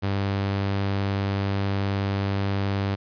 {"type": "tone", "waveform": "sawtooth", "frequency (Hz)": 98.8, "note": "G2", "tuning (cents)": 14, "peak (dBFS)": -19, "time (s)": [0.02, 2.96], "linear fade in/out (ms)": 20, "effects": ["resampled to 11025 Hz", "10-bit"]}